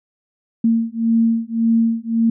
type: beating tone pair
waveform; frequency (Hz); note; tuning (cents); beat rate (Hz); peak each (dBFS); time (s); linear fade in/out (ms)
sine; 227.3 / 229.1; A#3 / A#3; -43 / -30; 1.8; -17; 0.64-2.3; 5
effects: none